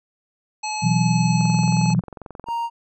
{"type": "harmonic tone", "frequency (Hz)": 856, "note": "A5", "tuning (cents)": -48, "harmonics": [1, 3, 5, 7, 9], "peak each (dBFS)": [-26, -31, -33, -34, -36], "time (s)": [0.63, 1.94], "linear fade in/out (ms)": 10}
{"type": "chord", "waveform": "sine", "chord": "B suspended fourth", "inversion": "none", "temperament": "just", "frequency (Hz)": [123.47, 164.63, 185.21], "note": ["B2", "E3", "F#3"], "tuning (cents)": [0, -2, 2], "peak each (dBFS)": [-21, -19, -21], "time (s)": [0.82, 2.01], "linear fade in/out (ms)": 20}
{"type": "click train", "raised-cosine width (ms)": 1, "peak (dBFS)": -22, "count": 25, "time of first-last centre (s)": [1.41, 2.486], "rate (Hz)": 22.3}
{"type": "tone", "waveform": "triangle", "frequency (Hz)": 932.3, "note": "A#5", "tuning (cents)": 0, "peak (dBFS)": -20, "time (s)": [2.46, 2.7], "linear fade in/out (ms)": 50}
{"effects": []}